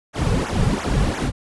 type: noise with flanger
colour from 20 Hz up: brown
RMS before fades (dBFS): -20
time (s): 0.13-1.32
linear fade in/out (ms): 50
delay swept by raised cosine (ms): 0.21 to 3.31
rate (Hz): 2.9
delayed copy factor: -1
effects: resampled to 24000 Hz